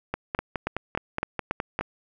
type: two click trains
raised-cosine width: 0.5 ms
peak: -12 / -10 dBFS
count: 9 / 6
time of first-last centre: 0.14-1.81 / 0.39-1.791 s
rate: 4.79 / 3.57 Hz
effects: none